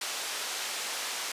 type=band-pass noise; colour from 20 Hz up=white; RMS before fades=-35 dBFS; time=0.01-1.32 s; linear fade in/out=5 ms; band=490 to 6800 Hz; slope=12 dB/octave; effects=resampled to 32000 Hz